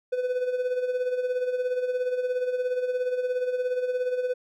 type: tone with tremolo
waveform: triangle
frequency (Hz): 501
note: B4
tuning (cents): +25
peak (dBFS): -20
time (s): 0.12-4.34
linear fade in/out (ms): 10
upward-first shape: sine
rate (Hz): 17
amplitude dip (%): 60
effects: none